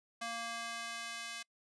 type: tone with high-pass filter sweep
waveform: square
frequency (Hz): 231.7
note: A#3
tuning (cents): -10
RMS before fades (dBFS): -42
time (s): 0.21-1.43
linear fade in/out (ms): 10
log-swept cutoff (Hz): 800 to 2000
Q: 0.8
effects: noise-tail reverb RT60 0.1 s tail -26 dB re dry + resampled to 22050 Hz